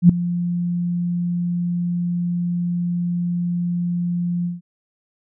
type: tone with ADSR envelope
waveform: sine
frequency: 174.61 Hz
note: F3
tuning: in tune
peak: -3 dBFS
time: 0.02-4.61 s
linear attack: 73 ms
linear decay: 3 ms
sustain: -16 dB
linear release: 160 ms
effects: none